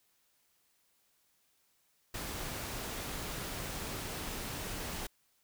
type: noise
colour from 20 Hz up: pink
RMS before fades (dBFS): -40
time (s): 2.14-5.07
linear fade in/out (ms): 5
effects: white hiss -73 dBFS RMS until 5.43 s